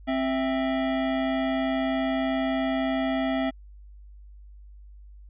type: tone pair together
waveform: square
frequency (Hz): 263.9 / 659.3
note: C4 / E5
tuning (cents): +15 / 0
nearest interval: octave + major third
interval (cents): 1585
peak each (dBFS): -26 / -29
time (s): 0.07-3.51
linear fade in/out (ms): 20
effects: added 50 Hz sine -44 dBFS peak until 5.29 s + resampled to 8000 Hz